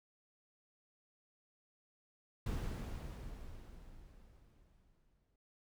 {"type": "noise with exponential decay", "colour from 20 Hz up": "brown", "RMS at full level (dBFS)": -36, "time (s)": [2.46, 5.36], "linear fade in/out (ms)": 5, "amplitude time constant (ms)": 630, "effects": []}